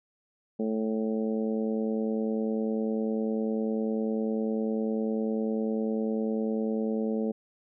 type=harmonic tone; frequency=110 Hz; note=A2; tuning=in tune; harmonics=2 / 3 / 4 / 5 / 6 / 7; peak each=-28 / -37 / -32 / -37 / -48 / -47 dBFS; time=0.59-7.32 s; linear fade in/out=10 ms; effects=none

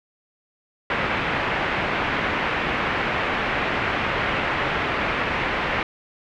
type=low-pass noise; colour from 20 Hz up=white; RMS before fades=-24 dBFS; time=0.9-5.83 s; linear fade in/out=2 ms; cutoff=2400 Hz; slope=24 dB/octave; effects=none

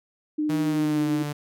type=tone with vibrato; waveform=sine; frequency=303.1 Hz; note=D#4; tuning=45 cents flat; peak=-22 dBFS; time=0.38-1.23 s; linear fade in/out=10 ms; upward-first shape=triangle; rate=16 Hz; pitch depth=20 cents each way
type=tone with pitch glide; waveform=sawtooth; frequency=159.3 to 146.92 Hz; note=D#3 to D3; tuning=+41 to +1 cents; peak=-24 dBFS; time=0.49-1.33 s; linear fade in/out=10 ms; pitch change=-140 cents; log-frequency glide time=0.61-1.09 s
effects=none

